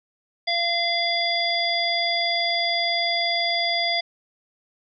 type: harmonic tone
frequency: 687 Hz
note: F5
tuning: 29 cents flat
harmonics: 1 / 3 / 5 / 7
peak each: -26 / -26 / -26 / -26 dBFS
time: 0.47-4.01 s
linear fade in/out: 10 ms
effects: none